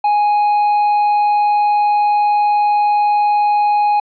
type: tone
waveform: triangle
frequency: 830.6 Hz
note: G#5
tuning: in tune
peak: -9 dBFS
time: 0.04-4 s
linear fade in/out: 5 ms
effects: resampled to 11025 Hz